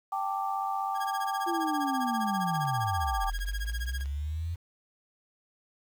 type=chord; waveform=sine; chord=G suspended second; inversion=none; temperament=equal; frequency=784 / 880 / 1174.7 Hz; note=G5 / A5 / D6; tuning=0 / 0 / 0 cents; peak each=-31 / -35 / -34 dBFS; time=0.12-3.3 s; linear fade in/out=5 ms
type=tone with tremolo; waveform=sawtooth; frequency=1636 Hz; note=G#6; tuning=26 cents flat; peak=-31 dBFS; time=0.94-4.05 s; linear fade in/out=50 ms; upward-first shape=sine; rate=15 Hz; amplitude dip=100%
type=linear two-way sweep; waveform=sine; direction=down then up; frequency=349.2 to 39.52 to 86.3 Hz; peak=-30 dBFS; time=1.46-4.56 s; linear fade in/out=20 ms; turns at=3.25 s
type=clicks; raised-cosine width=0.2 ms; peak=-33 dBFS; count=9; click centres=2.556 / 2.653 / 3.241 / 3.39 / 3.487 / 3.698 / 3.893 / 4.01 / 4.058 s
effects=9-bit